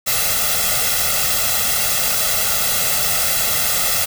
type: noise with comb filter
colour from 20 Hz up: white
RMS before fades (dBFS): -18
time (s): 0.06-4.06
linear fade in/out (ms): 20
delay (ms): 1.5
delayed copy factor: +1
effects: none